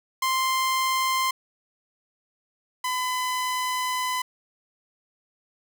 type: tone pair in turn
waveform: sawtooth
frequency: 1046.5 / 1008.8 Hz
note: C6 / B5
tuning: 0 / +36 cents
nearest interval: minor second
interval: 64 cents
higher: first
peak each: -18 / -21 dBFS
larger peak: first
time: 0.22-1.31 / 2.84-4.22 s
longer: second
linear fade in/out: 5 ms
effects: none